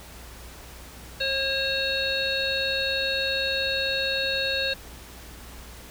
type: harmonic tone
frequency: 540 Hz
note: C#5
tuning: 45 cents flat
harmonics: 1 / 3 / 5 / 7 / 8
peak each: -30 / -30 / -30 / -30 / -30 dBFS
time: 1.2-4.74 s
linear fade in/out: 10 ms
effects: added 60 Hz sine -45 dBFS peak until 5.9 s + pink hiss -45 dBFS RMS until 5.9 s